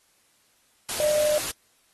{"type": "tone in noise", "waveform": "sine", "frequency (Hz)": 603, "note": "D5", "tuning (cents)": 46, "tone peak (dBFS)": -20, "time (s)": [1, 1.38], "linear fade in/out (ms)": 0, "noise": "white", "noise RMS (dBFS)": -30, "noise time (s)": [0.89, 1.51], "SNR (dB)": 7, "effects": ["white hiss -64 dBFS RMS until 1.93 s", "AAC 32 kbps"]}